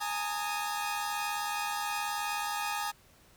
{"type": "chord", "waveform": "sawtooth", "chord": "Ab suspended second", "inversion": "none", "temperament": "equal with one note detuned", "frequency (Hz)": [830.6, 909.5, 1244.5], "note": ["Ab5", "Bb5", "Eb6"], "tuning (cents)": [0, -43, 0], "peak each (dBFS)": [-31, -34, -33], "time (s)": [0, 2.92], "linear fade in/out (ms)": 20, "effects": ["pink hiss -61 dBFS RMS until 3.36 s"]}